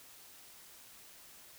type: silence
effects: white hiss -56 dBFS RMS until 1.58 s

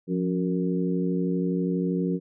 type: harmonic tone with a mistuned harmonic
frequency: 92.5 Hz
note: F#2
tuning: in tune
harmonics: 2 / 3 / 4 / 5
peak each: -25 / -29 / -31 / -33 dBFS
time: 0.07-2.2 s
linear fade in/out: 50 ms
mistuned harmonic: 2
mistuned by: -77 cents
effects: none

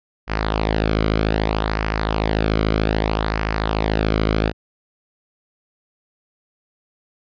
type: tone with flanger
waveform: sawtooth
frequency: 53.6 Hz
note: A1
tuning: 45 cents flat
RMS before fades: -20 dBFS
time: 0.27-4.53 s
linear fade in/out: 50 ms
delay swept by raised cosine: 0.26 to 1.14 ms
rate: 0.63 Hz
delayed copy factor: -0.6
effects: resampled to 11025 Hz

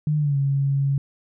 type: tone with pitch glide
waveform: sine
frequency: 151.2 to 138.65 Hz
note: D#3 to C#3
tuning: -49 to +1 cents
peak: -18 dBFS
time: 0.07-0.98 s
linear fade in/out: 2 ms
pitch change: -150 cents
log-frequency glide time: 0.18-0.37 s
effects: none

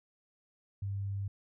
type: tone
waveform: sine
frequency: 99.1 Hz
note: G2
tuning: 19 cents sharp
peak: -33 dBFS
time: 0.82-1.28 s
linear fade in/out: 5 ms
effects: none

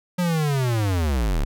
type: linear sweep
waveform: square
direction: down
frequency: 181.7 to 30.87 Hz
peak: -20 dBFS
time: 0.18-1.45 s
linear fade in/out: 10 ms
effects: none

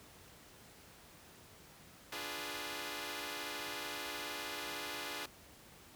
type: chord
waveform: 5% pulse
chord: D diminished seventh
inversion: none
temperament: equal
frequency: 293.7 / 349.2 / 415.3 / 493.9 Hz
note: D4 / F4 / Ab4 / Cb5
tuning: 0 / 0 / 0 / 0 cents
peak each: -34 / -36 / -34 / -36 dBFS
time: 2.12-5.26 s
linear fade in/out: 5 ms
effects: pink hiss -58 dBFS RMS until 5.95 s + high-pass 60 Hz 12 dB/octave

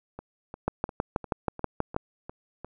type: two click trains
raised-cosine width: 1 ms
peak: -11 / -24 dBFS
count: 9 / 8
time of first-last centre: 0.68-1.964 / 0.19-2.646 s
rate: 6.23 / 2.85 Hz
effects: none

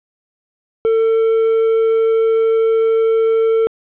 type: tone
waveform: triangle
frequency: 448.9 Hz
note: A4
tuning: 35 cents sharp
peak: -9 dBFS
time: 0.85-3.67 s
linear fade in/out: 0 ms
effects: resampled to 8000 Hz + 8-bit

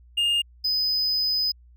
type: tone pair in turn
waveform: triangle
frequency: 2826 / 5016 Hz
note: F7 / D#8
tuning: +20 / +13 cents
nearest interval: minor seventh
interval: 993 cents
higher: second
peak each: -18 / -20 dBFS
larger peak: first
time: 0.17-0.42 / 0.64-1.52 s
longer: second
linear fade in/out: 10 ms
effects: added 60 Hz sine -49 dBFS peak until 1.76 s

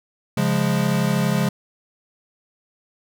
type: chord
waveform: square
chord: Db major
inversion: none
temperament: equal with one note detuned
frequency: 138.59 / 175.22 / 207.7 Hz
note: Db3 / F3 / Ab3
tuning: 0 / +6 / 0 cents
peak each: -23 dBFS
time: 0.37-1.49 s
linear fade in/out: 5 ms
effects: none

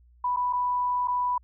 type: tone with dropouts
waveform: sine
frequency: 987.8 Hz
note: B5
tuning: in tune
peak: -23 dBFS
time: 0.24-1.38 s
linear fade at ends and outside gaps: 5 ms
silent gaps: 0.363-0.369 / 0.528-0.532 / 1.075-1.081 s
effects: added 60 Hz sine -54 dBFS peak until 1.43 s

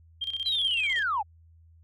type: tone with tremolo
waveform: sine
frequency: 3188 Hz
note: G7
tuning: 28 cents sharp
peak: -27 dBFS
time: 0.21-1.03 s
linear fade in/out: 10 ms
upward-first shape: square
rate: 16 Hz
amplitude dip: 70%
type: linear sweep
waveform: sine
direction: down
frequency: 4080 to 755 Hz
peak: -24 dBFS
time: 0.45-1.23 s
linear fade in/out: 20 ms
effects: tanh soft clip ceiling -18 dBFS + added 82 Hz sine -53 dBFS peak until 1.83 s

